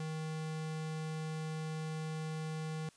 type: tone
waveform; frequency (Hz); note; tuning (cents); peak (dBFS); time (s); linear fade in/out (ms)
square; 157.4; D#3; +20; -38; 0-2.89; 2
effects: white hiss -64 dBFS RMS until 2.96 s + resampled to 22050 Hz